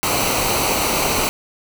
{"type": "noise with comb filter", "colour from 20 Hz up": "pink", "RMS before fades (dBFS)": -19, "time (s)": [0.03, 1.29], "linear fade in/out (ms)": 0, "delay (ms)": 0.58, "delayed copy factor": -0.6, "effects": []}